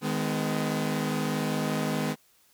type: chord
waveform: sawtooth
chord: G# minor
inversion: second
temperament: equal with one note detuned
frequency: 155.56 / 207.7 / 252.7 Hz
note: D#3 / G#3 / B3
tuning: 0 / 0 / +40 cents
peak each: -27 dBFS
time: 0.01-2.16 s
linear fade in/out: 50 ms
effects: white hiss -63 dBFS RMS until 2.53 s